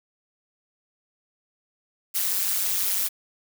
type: noise with amplitude modulation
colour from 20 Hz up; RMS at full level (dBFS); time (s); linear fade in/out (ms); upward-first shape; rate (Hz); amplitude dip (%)
blue; -21; 2.14-3.09; 20; sine; 192; 90
effects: none